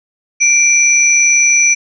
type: tone pair together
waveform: sine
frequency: 2349 / 5919 Hz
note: D7 / F#8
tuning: 0 / 0 cents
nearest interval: octave + major third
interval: 1600 cents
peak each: -10 dBFS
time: 0.4-1.75 s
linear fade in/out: 20 ms
effects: none